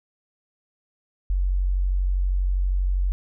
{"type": "tone", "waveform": "sine", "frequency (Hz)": 46.25, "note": "F#1", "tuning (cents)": 0, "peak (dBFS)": -19, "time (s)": [1.3, 3.12], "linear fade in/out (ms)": 0, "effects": []}